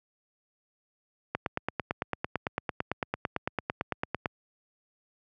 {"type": "click train", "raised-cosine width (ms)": 0.5, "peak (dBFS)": -13, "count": 27, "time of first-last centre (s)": [1.35, 4.258], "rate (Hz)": 8.94, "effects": ["high-pass 80 Hz 12 dB/octave"]}